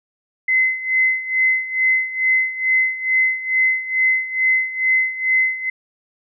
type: tone with tremolo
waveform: sine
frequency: 2048 Hz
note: C7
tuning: 38 cents flat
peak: -12 dBFS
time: 0.48-5.7 s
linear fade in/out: 5 ms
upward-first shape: sine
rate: 2.3 Hz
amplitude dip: 80%
effects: none